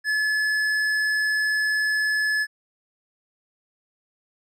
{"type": "tone with tanh clipping", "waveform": "sine", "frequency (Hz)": 1717, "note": "A6", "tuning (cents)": -43, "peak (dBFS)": -22, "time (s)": [0.04, 2.47], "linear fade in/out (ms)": 50, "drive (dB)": 11, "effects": []}